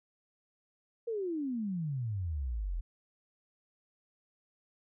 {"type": "exponential sweep", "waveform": "sine", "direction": "down", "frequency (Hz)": [478.3, 39.36], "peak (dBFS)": -32, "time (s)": [1.07, 2.81], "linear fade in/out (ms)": 10, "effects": []}